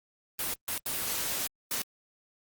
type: noise bursts at uneven times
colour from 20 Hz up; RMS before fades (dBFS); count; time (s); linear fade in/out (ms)
white; -32; 4; 0.39-0.54 / 0.68-0.78 / 0.86-1.47 / 1.71-1.82; 2
effects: Opus 24 kbps